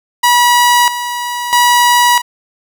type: tone with tremolo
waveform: sawtooth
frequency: 969 Hz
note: B5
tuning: 33 cents flat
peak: -3 dBFS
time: 0.23-2.22 s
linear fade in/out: 10 ms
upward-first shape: square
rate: 0.77 Hz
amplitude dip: 70%
effects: none

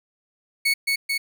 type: tone with echo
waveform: 30% pulse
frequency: 2215 Hz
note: C#7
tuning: 2 cents flat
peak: -15 dBFS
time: 0.65-0.74 s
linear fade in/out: 10 ms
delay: 220 ms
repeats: 2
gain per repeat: -2 dB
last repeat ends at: 1.18 s
effects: none

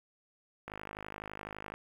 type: click train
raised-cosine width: 0.5 ms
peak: -26 dBFS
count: 56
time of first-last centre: 0.68-1.74 s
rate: 51.9 Hz
effects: 9-bit

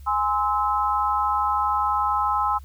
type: chord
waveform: sine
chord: Ab augmented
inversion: none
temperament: just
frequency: 830.6 / 1038.3 / 1297.8 Hz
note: Ab5 / C6 / E6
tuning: 0 / -14 / -27 cents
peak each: -24 dBFS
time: 0.06-2.59 s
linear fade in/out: 20 ms
effects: added 69 Hz sine -39 dBFS peak until 2.64 s + white hiss -59 dBFS RMS until 2.64 s

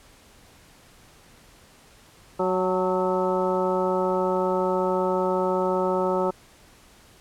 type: harmonic tone with a mistuned harmonic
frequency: 185.4 Hz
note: F#3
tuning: 4 cents sharp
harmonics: 1 / 2 / 3 / 4 / 5 / 6 / 7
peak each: -30 / -25 / -26 / -34 / -28 / -38 / -32 dBFS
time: 2.39-6.31 s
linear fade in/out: 10 ms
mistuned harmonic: 5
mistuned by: -51 cents
effects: pink hiss -53 dBFS RMS until 7.2 s + low-pass 12000 Hz 12 dB/octave

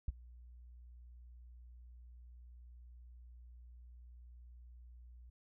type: tone with ADSR envelope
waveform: sine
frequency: 60.3 Hz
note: B1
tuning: 41 cents flat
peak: -29 dBFS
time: 0.08-5.3 s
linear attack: 4 ms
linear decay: 23 ms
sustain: -24 dB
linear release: 7 ms
effects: none

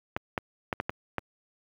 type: clicks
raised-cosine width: 0.5 ms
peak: -13 dBFS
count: 6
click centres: 0.165 / 0.378 / 0.728 / 0.801 / 0.895 / 1.183 s
effects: high-pass 60 Hz 12 dB/octave + 9-bit

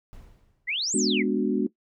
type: noise with exponential decay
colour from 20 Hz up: brown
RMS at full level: -43 dBFS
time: 0.13-0.87 s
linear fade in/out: 0 ms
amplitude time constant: 160 ms
type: exponential two-way sweep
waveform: sine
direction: up then down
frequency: 1893 to 8560 to 1893 Hz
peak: -25 dBFS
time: 0.67-1.23 s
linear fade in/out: 20 ms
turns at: 0.96 s
type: chord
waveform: sine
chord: G# half-diminished seventh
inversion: none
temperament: equal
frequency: 207.7 / 246.9 / 293.7 / 370 Hz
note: G#3 / B3 / D4 / F#4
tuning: 0 / 0 / 0 / 0 cents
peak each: -27 dBFS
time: 0.94-1.67 s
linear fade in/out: 5 ms
effects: noise-tail reverb RT60 0.1 s tail -17 dB re dry

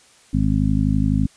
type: harmonic tone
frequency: 51.91 Hz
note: G#1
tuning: in tune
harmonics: 1 / 2 / 3 / 4 / 5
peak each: -22 / -22 / -22 / -22 / -22 dBFS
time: 0.33-1.27 s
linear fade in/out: 10 ms
effects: white hiss -52 dBFS RMS until 1.36 s + resampled to 22050 Hz

